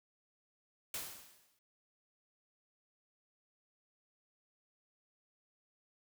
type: noise with exponential decay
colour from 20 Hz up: white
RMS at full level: -39 dBFS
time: 0.94-1.59 s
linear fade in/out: 2 ms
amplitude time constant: 140 ms
effects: none

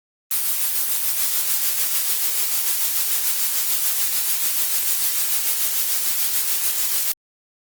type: noise with tremolo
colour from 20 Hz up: blue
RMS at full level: -19 dBFS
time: 0.31-7.12 s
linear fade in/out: 2 ms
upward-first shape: sine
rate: 6.8 Hz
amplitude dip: 35%
effects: Opus 24 kbps

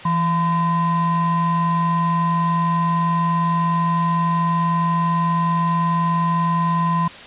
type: ring-modulated tone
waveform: triangle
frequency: 425.4 Hz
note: G#4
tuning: 42 cents sharp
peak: -11 dBFS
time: 0.05-7.08 s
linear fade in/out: 5 ms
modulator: 592 Hz
effects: white hiss -37 dBFS RMS until 7.26 s + resampled to 8000 Hz

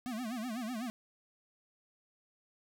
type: tone with vibrato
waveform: square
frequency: 234.7 Hz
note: A#3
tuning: 12 cents sharp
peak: -37 dBFS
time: 0.06-0.9 s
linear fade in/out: 0 ms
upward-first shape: sine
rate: 8 Hz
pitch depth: 170 cents each way
effects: none

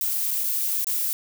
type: noise with dropouts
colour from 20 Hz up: violet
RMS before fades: -25 dBFS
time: 0.01-1.13 s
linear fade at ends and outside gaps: 0 ms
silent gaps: 0.308-0.312 / 0.436-0.441 / 0.845-0.869 s
effects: none

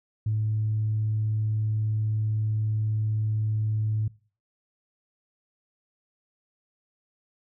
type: tone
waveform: sine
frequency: 108.1 Hz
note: A2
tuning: 30 cents flat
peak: -22 dBFS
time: 0.26-4.08 s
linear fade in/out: 5 ms
effects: noise-tail reverb RT60 0.4 s tail -22 dB re dry + tanh soft clip ceiling -18 dBFS

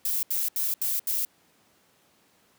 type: noise bursts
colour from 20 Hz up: violet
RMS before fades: -27 dBFS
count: 5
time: 0.05-1.25 s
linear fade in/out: 2 ms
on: 180 ms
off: 75 ms
effects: pink hiss -63 dBFS RMS until 2.58 s + high-pass 150 Hz 12 dB/octave

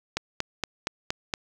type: click train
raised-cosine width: 0.2 ms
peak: -9 dBFS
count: 6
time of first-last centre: 0.17-1.338 s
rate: 4.28 Hz
effects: 7-bit

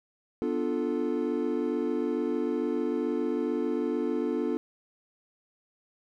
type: chord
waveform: triangle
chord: B half-diminished seventh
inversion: none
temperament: equal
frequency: 246.9 / 293.7 / 349.2 / 440 Hz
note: B3 / D4 / F4 / A4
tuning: 0 / 0 / 0 / 0 cents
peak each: -30 dBFS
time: 0.42-4.57 s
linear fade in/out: 0 ms
effects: none

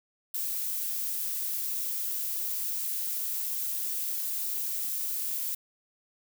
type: noise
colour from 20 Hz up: violet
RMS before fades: -32 dBFS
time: 0.34-5.55 s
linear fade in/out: 5 ms
effects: none

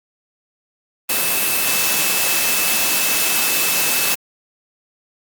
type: tone in noise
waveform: sine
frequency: 2616 Hz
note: E7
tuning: 14 cents flat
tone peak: -24 dBFS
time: 1.09-4.15 s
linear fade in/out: 10 ms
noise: white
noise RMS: -18 dBFS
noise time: 1.09-4.15 s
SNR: -9 dB
effects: high-pass 150 Hz 12 dB/octave + Opus 32 kbps

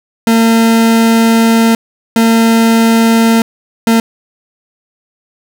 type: tone bursts at uneven times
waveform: 40% pulse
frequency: 227.3 Hz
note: A#3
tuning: 43 cents flat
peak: -5 dBFS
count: 3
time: 0.27-1.75 / 2.16-3.42 / 3.87-4 s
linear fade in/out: 2 ms
effects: none

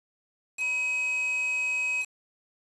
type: tone with quantisation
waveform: triangle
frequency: 2537 Hz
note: D#7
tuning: 33 cents sharp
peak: -24 dBFS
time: 0.57-2.06 s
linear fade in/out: 50 ms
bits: 6
effects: resampled to 24000 Hz

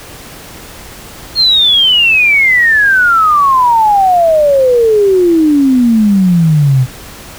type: exponential sweep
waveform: sine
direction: down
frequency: 4303 to 124.3 Hz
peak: -5 dBFS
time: 1.35-6.87 s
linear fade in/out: 50 ms
effects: pink hiss -31 dBFS RMS until 7.38 s

